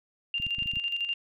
sine tone with tremolo, 2794 Hz, F7, in tune, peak -26 dBFS, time 0.34-1.14 s, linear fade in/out 2 ms, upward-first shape square, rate 12 Hz, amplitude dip 55%
clicks, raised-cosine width 5 ms, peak -29 dBFS, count 7, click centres 0.4 / 0.467 / 0.585 / 0.623 / 0.659 / 0.736 / 0.77 s
effects none

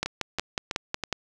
two click trains, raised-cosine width 0.2 ms, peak -9 / -12 dBFS, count 7 / 4, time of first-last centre 0.03-1.127 / 0.06-1.037 s, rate 5.47 / 3.07 Hz, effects none

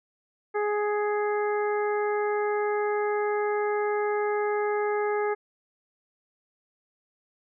harmonic tone, 416.8 Hz, G#4, 6 cents sharp, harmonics 1 / 2 / 3 / 4 / 5, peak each -25 / -31 / -35 / -37 / -39 dBFS, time 0.54-5.35 s, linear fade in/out 20 ms, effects none

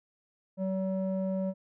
square tone with low-pass filter, 190 Hz, F#3, 46 cents sharp, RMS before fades -31 dBFS, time 0.57-1.54 s, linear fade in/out 50 ms, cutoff 550 Hz, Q 2.3, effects none

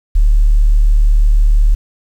sine tone, 37 Hz, D1, 14 cents sharp, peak -5 dBFS, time 0.15-1.75 s, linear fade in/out 10 ms, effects tanh soft clip ceiling -1 dBFS + 7-bit

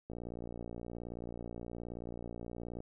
click train, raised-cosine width 2 ms, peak -30 dBFS, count 160, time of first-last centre 0.1-2.804 s, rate 58.8 Hz, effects none

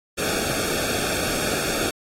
pink noise with comb filter, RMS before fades -25 dBFS, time 0.17-1.91 s, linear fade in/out 20 ms, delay 1 ms, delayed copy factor -0.8, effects low-pass 12000 Hz 12 dB/octave + AAC 48 kbps

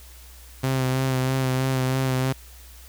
sawtooth tone with vibrato, 130.81 Hz, C3, in tune, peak -17 dBFS, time 0.63-2.33 s, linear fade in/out 10 ms, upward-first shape sine, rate 3.1 Hz, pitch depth 26 cents each way, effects added 61 Hz sine -44 dBFS peak until 2.88 s + white hiss -49 dBFS RMS until 2.88 s

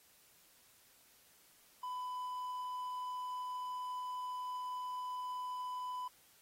triangle tone, 1000 Hz, B5, 21 cents sharp, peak -37 dBFS, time 1.83-6.08 s, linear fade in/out 5 ms, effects white hiss -66 dBFS RMS until 6.41 s + AAC 48 kbps

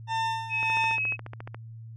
40% pulse tone with tremolo, 899 Hz, A5, 37 cents sharp, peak -24 dBFS, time 0.07-0.99 s, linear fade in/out 50 ms, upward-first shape sine, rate 1.7 Hz, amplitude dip 75%
sine tone, 2560 Hz, D#7, 49 cents sharp, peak -25 dBFS, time 0.49-1.17 s, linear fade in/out 50 ms
click train, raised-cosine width 0.5 ms, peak -24 dBFS, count 14, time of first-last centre 0.63-1.545 s, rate 14.2 Hz
effects added 113 Hz sine -40 dBFS peak until 1.96 s + low-pass 5000 Hz 12 dB/octave

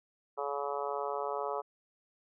harmonic tone, 142 Hz, C#3, 42 cents sharp, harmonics 3 / 4 / 5 / 6 / 7 / 8 / 9, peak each -38 / -39 / -40 / -41 / -41 / -42 / -43 dBFS, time 0.37-1.62 s, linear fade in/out 20 ms, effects none

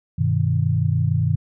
sine chord, G augmented, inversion none, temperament equal with one note detuned, 98 / 124.62 / 155.56 Hz, G2 / B2 / D#3, 0 / +16 / 0 cents, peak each -21 dBFS, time 0.18-1.36 s, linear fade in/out 10 ms, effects none

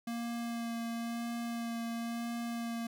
square tone with vibrato, 233.1 Hz, A#3, in tune, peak -36 dBFS, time 0.07-2.87 s, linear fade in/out 5 ms, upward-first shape sine, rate 0.98 Hz, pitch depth 13 cents each way, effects none

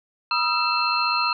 sine tone cluster, 967 / 1252 / 1347 / 2658 / 4182 Hz, B5 / D#6 / E6 / E7 / C8, -37 / +10 / +37 / +14 / -2 cents, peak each -26 dBFS, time 0.31-1.33 s, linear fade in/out 2 ms, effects none

